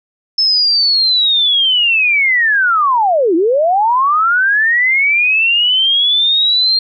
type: linear two-way sweep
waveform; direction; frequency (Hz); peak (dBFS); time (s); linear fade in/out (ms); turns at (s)
sine; down then up; 5274 to 313.3 to 4221; -9; 0.38-6.79; 5; 3.35
effects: none